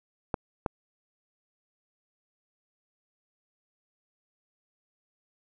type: clicks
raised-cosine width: 1 ms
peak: -13 dBFS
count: 2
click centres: 0.342 / 0.662 s
effects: none